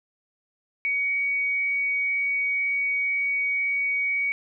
sine tone with frequency modulation, 2251 Hz, C#7, 26 cents sharp, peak -22 dBFS, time 0.85-4.32 s, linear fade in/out 0 ms, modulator 76.7 Hz, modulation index 0.33, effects none

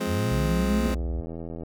25% pulse chord, F minor, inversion none, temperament just, 174.61 / 209.5 / 261.9 Hz, F3 / Ab3 / C4, 0 / +15 / +2 cents, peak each -29 / -25 / -28 dBFS, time 0-0.95 s, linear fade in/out 10 ms
sine linear sweep, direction up, 77.1 to 241.3 Hz, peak -25 dBFS, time 0.06-0.91 s, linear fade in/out 50 ms
sine tone with vibrato, 62.2 Hz, B1, 13 cents sharp, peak -26 dBFS, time 0.31-1.21 s, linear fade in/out 10 ms, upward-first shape sine, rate 12 Hz, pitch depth 13 cents each way
click train, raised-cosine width 2 ms, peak -23 dBFS, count 65, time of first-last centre 0.86-1.634 s, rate 82.7 Hz
effects none

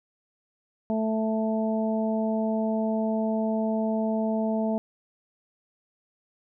harmonic tone, 220 Hz, A3, in tune, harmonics 1 / 2 / 3 / 4, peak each -25 / -33 / -29 / -37 dBFS, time 0.9-4.78 s, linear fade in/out 0 ms, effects none

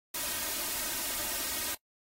white noise with comb filter, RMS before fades -34 dBFS, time 0.14-1.75 s, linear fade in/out 5 ms, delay 3.2 ms, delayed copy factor +0.7, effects noise-tail reverb RT60 0.1 s tail -25 dB re dry + AAC 48 kbps

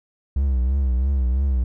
triangle tone with vibrato, 65.41 Hz, C2, in tune, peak -15 dBFS, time 0.36-1.64 s, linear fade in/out 5 ms, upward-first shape triangle, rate 3 Hz, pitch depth 130 cents each way, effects none

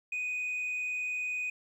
sine tone with frequency modulation, 2489 Hz, D#7, in tune, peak -29 dBFS, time 0.12-1.5 s, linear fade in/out 5 ms, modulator 45.6 Hz, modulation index 0.47, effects tanh soft clip ceiling -30 dBFS + 11-bit

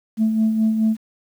sine tone with tremolo, 220 Hz, A3, in tune, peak -12 dBFS, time 0.17-0.97 s, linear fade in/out 50 ms, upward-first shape sine, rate 4.7 Hz, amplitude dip 50%, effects tanh soft clip ceiling -11 dBFS + 8-bit

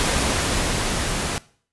pink noise with level ramp, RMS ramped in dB -20 to -25 dBFS, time 0-1.38 s, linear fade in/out 0 ms, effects noise-tail reverb RT60 0.5 s tail -20 dB re dry + resampled to 24000 Hz

